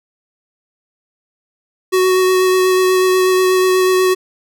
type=tone with vibrato; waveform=square; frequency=371.5 Hz; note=F#4; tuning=7 cents sharp; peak=-11 dBFS; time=1.92-4.15 s; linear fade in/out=20 ms; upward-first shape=sine; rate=8.2 Hz; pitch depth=12 cents each way; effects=none